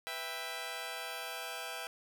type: chord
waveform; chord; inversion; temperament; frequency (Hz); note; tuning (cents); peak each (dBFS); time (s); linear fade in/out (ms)
10% pulse; E minor; second; just; 494.4 / 659.3 / 791.1; B4 / E5 / G5; +2 / 0 / +16; -37 / -34 / -35; 0.07-1.87; 0
effects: none